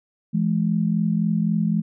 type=tone pair together; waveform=sine; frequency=168.34 / 212.1 Hz; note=E3 / G#3; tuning=+37 / +37 cents; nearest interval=major third; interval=400 cents; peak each=-21 dBFS; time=0.33-1.82 s; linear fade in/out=20 ms; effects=none